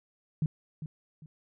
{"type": "tone with echo", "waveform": "sine", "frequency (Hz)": 154.2, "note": "D#3", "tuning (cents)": -15, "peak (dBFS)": -24, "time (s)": [0.42, 0.46], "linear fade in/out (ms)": 2, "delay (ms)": 400, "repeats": 2, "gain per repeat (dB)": -11, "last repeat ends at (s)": 1.26, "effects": []}